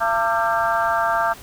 harmonic tone with a mistuned harmonic, 226.5 Hz, A#3, 50 cents flat, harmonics 3 / 4 / 5 / 6 / 7, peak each -22 / -23 / -24 / -25 / -25 dBFS, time 0-1.34 s, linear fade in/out 20 ms, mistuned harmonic 5, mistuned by +70 cents, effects pink hiss -41 dBFS RMS until 1.42 s

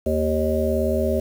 harmonic tone, 77.78 Hz, D#2, in tune, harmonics 1 / 3 / 5 / 7 / 8, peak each -25 / -25 / -25 / -25 / -25 dBFS, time 0.06-1.2 s, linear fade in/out 5 ms, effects 7-bit

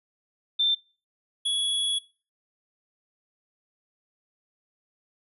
sine / square tone pair in turn, 3567 / 3367 Hz, A7 / G#7, +23 / +23 cents, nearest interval minor second, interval 100 cents, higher first, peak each -20 / -24 dBFS, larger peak first, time 0.59-0.75 / 1.45-1.99 s, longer second, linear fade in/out 10 ms, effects noise-tail reverb RT60 0.4 s tail -24 dB re dry + resampled to 32000 Hz

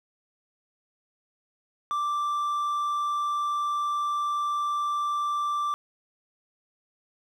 triangle tone, 1174.7 Hz, D6, in tune, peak -23 dBFS, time 1.91-5.74 s, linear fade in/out 0 ms, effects none

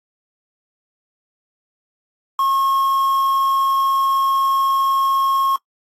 triangle tone with quantisation, 1084 Hz, C#6, 39 cents flat, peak -13 dBFS, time 2.39-5.56 s, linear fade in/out 2 ms, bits 6, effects noise-tail reverb RT60 0.1 s tail -21 dB re dry + AAC 48 kbps

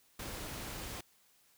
pink noise, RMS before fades -43 dBFS, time 0.19-1.01 s, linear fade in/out 5 ms, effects white hiss -68 dBFS RMS until 1.57 s

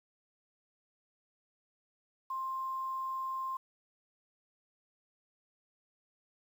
sine tone, 1054 Hz, C6, 12 cents sharp, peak -34 dBFS, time 2.3-3.57 s, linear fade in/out 5 ms, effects 10-bit

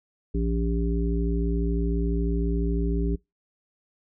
harmonic tone, 57 Hz, A#1, 38 cents flat, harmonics 1 / 3 / 5 / 7, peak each -24 / -29 / -31 / -32 dBFS, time 0.34-3.16 s, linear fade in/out 10 ms, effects noise-tail reverb RT60 0.2 s tail -24 dB re dry

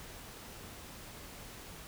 silence, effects pink hiss -49 dBFS RMS until 1.87 s

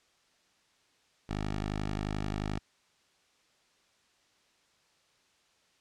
10% pulse tone, 51.4 Hz, G#1, 17 cents flat, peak -24 dBFS, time 1.29-2.59 s, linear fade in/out 5 ms, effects white hiss -68 dBFS RMS until 5.8 s + low-pass 6000 Hz 12 dB/octave

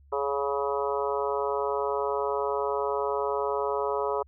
harmonic tone, 140 Hz, C#3, 18 cents sharp, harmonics 3 / 4 / 5 / 6 / 7 / 8 / 9, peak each -29 / -32 / -36 / -38 / -32 / -38 / -36 dBFS, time 0.12-4.23 s, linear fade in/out 10 ms, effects added 70 Hz sine -53 dBFS peak until 4.27 s

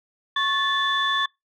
sine tone cluster, 1097 / 1746 / 3482 Hz, C#6 / A6 / A7, -18 / -14 / -19 cents, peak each -24 dBFS, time 0.36-1.26 s, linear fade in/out 5 ms, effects noise-tail reverb RT60 0.2 s tail -26 dB re dry + tanh soft clip ceiling -12 dBFS

